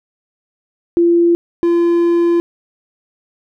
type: tone pair in turn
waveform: sine / triangle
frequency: 342.3 / 342.3 Hz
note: F4 / F4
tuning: -35 / -35 cents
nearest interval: unison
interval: 0 cents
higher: neither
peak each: -8 dBFS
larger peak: neither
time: 0.97-1.35 / 1.63-2.4 s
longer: second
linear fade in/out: 0 ms
effects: none